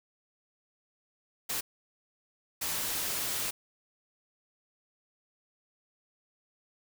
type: noise bursts at uneven times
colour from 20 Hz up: white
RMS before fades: -33 dBFS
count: 2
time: 1.49-1.61 / 2.61-3.51 s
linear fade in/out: 10 ms
effects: none